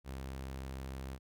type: tone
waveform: sawtooth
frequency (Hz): 66.4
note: C2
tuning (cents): +26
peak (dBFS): -37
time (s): 0.04-1.19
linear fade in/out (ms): 50
effects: none